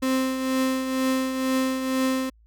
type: tone with tremolo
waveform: 35% pulse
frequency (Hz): 261.6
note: C4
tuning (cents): 0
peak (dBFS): -18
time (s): 0.02-2.3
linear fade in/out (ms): 10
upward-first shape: triangle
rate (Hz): 2.1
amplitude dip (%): 55
effects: added 55 Hz sine -53 dBFS peak until 2.46 s